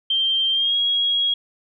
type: tone with pitch glide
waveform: sine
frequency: 3155 to 3302 Hz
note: G7 to G#7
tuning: +10 to -11 cents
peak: -17 dBFS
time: 0.1-1.34 s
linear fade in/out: 5 ms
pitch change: +79 cents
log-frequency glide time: 0.52-0.76 s
effects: none